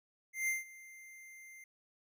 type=tone with ADSR envelope; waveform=square; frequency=2093 Hz; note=C7; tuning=in tune; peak=-31 dBFS; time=0.33-1.64 s; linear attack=150 ms; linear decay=160 ms; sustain=-21 dB; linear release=3 ms; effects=none